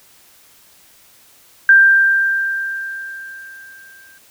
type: tone with exponential decay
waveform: sine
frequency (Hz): 1582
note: G6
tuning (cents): +15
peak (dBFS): -4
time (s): 1.69-4.18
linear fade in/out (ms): 2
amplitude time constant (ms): 540
effects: white hiss -49 dBFS RMS until 4.3 s